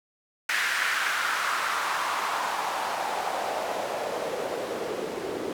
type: noise with band-pass filter sweep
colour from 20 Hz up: white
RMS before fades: -29 dBFS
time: 0.49-5.53 s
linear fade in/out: 2 ms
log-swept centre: 1800 to 360 Hz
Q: 2.6
effects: none